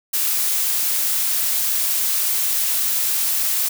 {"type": "noise", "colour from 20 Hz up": "blue", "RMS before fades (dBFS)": -20, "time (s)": [0.13, 3.69], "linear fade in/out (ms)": 10, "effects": []}